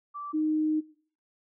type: tone pair in turn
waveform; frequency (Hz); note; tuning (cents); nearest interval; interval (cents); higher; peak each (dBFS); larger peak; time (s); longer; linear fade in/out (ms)
sine; 1165 / 309.4; D6 / D#4; -14 / -10; octave + major seventh; 2296; first; -35 / -24; second; 0.14-0.33 / 0.33-0.81; second; 20
effects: noise-tail reverb RT60 0.5 s tail -20 dB re dry